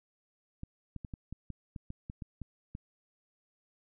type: clicks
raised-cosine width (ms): 5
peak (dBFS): -28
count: 12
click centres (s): 0.634 / 0.963 / 1.048 / 1.138 / 1.326 / 1.503 / 1.762 / 1.904 / 2.099 / 2.222 / 2.417 / 2.751
effects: none